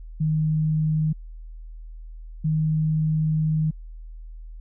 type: tone pair in turn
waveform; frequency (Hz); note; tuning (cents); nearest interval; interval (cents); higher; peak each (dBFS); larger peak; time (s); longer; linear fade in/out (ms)
sine; 155.56 / 156.11; D#3 / D#3; 0 / +6; unison; 6; second; -19; neither; 0.2-1.13 / 2.44-3.71; second; 10
effects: added 40 Hz sine -36 dBFS peak until 4.6 s